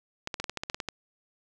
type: clicks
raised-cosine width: 0.2 ms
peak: -15 dBFS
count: 11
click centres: 0.274 / 0.342 / 0.4 / 0.442 / 0.496 / 0.573 / 0.635 / 0.699 / 0.745 / 0.802 / 0.887 s
effects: none